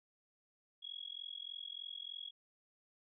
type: tone with amplitude modulation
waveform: sine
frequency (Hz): 3322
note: G#7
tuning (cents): 0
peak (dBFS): -40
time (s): 0.82-2.31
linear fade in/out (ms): 20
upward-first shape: sine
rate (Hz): 43.3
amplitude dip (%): 100
effects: none